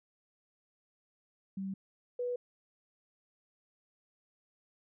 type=tone pair in turn; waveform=sine; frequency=193.1 / 490.5 Hz; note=G3 / B4; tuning=-26 / -12 cents; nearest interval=octave + major third; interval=1614 cents; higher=second; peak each=-35 / -32 dBFS; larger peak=second; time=1.57-1.74 / 2.19-2.36 s; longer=neither; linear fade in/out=5 ms; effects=none